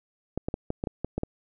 clicks, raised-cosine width 2 ms, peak -15 dBFS, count 9, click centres 0.376 / 0.485 / 0.541 / 0.704 / 0.839 / 0.872 / 1.046 / 1.18 / 1.234 s, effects none

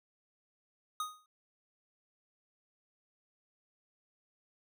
square tone with exponential decay, 1244.5 Hz, D#6, in tune, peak -32 dBFS, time 1-1.26 s, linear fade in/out 2 ms, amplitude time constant 55 ms, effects none

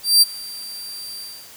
sawtooth tone with ADSR envelope, 4700 Hz, D8, 1 cent sharp, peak -5 dBFS, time 0.03-1.52 s, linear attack 190 ms, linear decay 23 ms, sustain -23 dB, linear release 320 ms, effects white hiss -43 dBFS RMS until 1.56 s

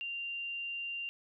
sine tone, 2780 Hz, F7, 9 cents flat, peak -36 dBFS, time 0.01-1.09 s, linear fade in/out 0 ms, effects none

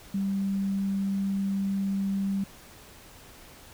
sine tone, 196 Hz, G3, in tune, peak -25 dBFS, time 0.14-2.44 s, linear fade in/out 5 ms, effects pink hiss -50 dBFS RMS until 3.73 s

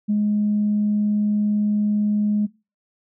sine tone, 208.9 Hz, G#3, 10 cents sharp, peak -16 dBFS, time 0.08-2.47 s, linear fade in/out 20 ms, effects noise-tail reverb RT60 0.3 s tail -23 dB re dry + tanh soft clip ceiling -12 dBFS

